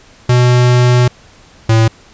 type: tone pair in turn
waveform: square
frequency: 123.47 / 112.34 Hz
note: B2 / A2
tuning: 0 / +36 cents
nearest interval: major second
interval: 164 cents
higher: first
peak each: -7 dBFS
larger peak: neither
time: 0.29-1.08 / 1.69-1.88 s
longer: first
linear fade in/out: 5 ms
effects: pink hiss -43 dBFS RMS until 2.13 s + resampled to 16000 Hz